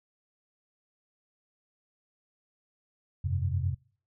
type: chord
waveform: sine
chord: F suspended second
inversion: none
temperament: equal with one note detuned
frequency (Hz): 88.63 / 98 / 130.81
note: F2 / G2 / C3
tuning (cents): +26 / 0 / 0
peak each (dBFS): -29 / -32 / -32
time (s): 3.24-3.75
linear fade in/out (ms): 10
effects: noise-tail reverb RT60 0.5 s tail -26 dB re dry